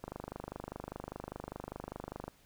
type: click train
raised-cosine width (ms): 1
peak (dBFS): -26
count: 57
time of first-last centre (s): 0.04-2.28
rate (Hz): 25
effects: pink hiss -65 dBFS RMS until 2.45 s